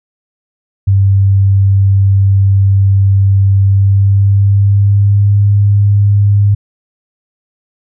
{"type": "tone with pitch glide", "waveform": "sine", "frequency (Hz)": [98, 101.63], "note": ["G2", "G#2"], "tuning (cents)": [0, -37], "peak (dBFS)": -5, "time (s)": [0.87, 6.55], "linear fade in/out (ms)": 10, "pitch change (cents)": 63, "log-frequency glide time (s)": [3.62, 5.38], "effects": []}